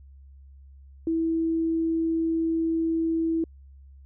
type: tone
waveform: sine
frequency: 327 Hz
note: E4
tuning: 14 cents flat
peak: -22 dBFS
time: 1.07-3.44 s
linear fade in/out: 2 ms
effects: added 68 Hz sine -46 dBFS peak until 4.05 s